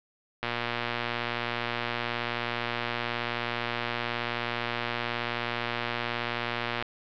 click train, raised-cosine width 0.3 ms, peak -13 dBFS, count 762, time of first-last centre 0.43-6.825 s, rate 119 Hz, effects low-pass 4000 Hz 12 dB/octave

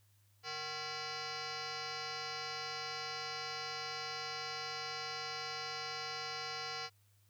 sine tone with frequency modulation, 1690 Hz, G#6, 30 cents sharp, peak -39 dBFS, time 0.43-6.9 s, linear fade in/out 50 ms, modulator 612 Hz, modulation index 6.1, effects added 101 Hz sine -67 dBFS peak until 7.29 s + white hiss -74 dBFS RMS until 7.29 s

